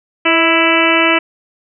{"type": "harmonic tone with a mistuned harmonic", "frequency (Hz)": 330.6, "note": "E4", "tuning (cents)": 5, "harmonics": [1, 2, 3, 4, 5, 6, 7, 8, 9], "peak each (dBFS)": [-16, -18, -20, -18, -22, -19, -16, -17, -20], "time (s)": [0.25, 1.19], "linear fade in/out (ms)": 10, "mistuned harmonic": 2, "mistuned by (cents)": -37, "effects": []}